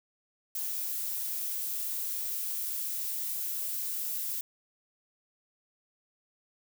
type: noise with high-pass filter sweep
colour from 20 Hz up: violet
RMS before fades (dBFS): -34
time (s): 0.55-4.41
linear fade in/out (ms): 2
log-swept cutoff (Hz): 600 to 280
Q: 7.4
effects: none